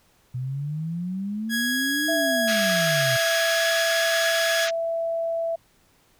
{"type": "exponential two-way sweep", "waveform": "sine", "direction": "up then down", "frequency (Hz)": [123.47, 311.1, 123.47], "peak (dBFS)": -26, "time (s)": [0.34, 3.17], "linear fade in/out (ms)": 10, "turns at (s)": 2.12}
{"type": "tone with pitch glide", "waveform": "sawtooth", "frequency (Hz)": [1661.2, 1676.6], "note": ["G#6", "G#6"], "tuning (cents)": [0, 16], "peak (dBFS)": -20, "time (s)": [1.49, 4.69], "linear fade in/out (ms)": 50, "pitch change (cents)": 16, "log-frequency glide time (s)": [3.14, 3.66]}
{"type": "tone", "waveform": "sine", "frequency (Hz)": 664, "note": "E5", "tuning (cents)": 12, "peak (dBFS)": -23, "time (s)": [2.08, 5.56], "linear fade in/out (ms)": 10}
{"type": "band-pass noise", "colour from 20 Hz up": "pink", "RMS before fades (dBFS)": -29, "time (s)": [2.47, 4.71], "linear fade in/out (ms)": 20, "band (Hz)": [1200, 6800], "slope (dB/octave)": 96}
{"effects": ["pink hiss -61 dBFS RMS until 6.19 s"]}